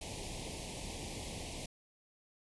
pink band-stop noise, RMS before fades -43 dBFS, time 0.01-1.66 s, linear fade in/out 5 ms, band 920 to 2100 Hz, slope 48 dB/octave, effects resampled to 24000 Hz

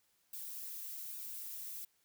violet noise with flanger, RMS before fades -45 dBFS, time 0.33-1.85 s, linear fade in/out 5 ms, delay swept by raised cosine 0.94 to 5.84 ms, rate 1.2 Hz, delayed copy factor -0.6, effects white hiss -75 dBFS RMS until 2.04 s

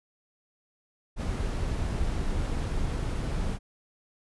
brown noise, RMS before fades -29 dBFS, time 1.16-3.59 s, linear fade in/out 50 ms, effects resampled to 24000 Hz

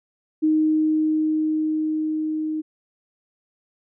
sine tone with level ramp, 311.1 Hz, D#4, in tune, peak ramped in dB -15 to -23 dBFS, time 0.42-2.62 s, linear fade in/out 20 ms, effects none

